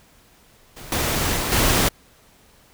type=noise with level steps; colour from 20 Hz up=pink; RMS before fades=-39 / -22 / -24 / -18 dBFS; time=0.76-1.89 s; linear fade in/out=10 ms; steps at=0.92 / 1.37 / 1.52 s; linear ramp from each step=2 ms; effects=pink hiss -54 dBFS RMS until 2.73 s